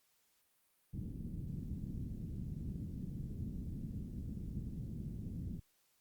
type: low-pass noise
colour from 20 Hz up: white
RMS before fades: -43 dBFS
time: 0.93-5.6 s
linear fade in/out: 5 ms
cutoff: 210 Hz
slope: 24 dB/octave
effects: white hiss -75 dBFS RMS until 6 s + Opus 48 kbps